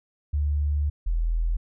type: tone pair in turn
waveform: sine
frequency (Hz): 73.3 / 41.32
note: D2 / E1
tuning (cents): -3 / +5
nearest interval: minor seventh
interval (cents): 992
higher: first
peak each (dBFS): -21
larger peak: neither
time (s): 0.33-0.9 / 1.06-1.57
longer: first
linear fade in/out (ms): 10
effects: none